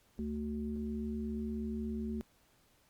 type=harmonic tone; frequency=74.3 Hz; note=D2; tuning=21 cents sharp; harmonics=1 / 3 / 5; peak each=-42 / -36 / -45 dBFS; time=0.19-2.21 s; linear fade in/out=0 ms; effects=pink hiss -69 dBFS RMS until 2.89 s + Opus 48 kbps